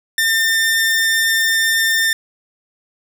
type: tone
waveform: sawtooth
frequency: 1802 Hz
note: A6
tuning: 41 cents sharp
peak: -10 dBFS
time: 0.18-2.13 s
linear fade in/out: 2 ms
effects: none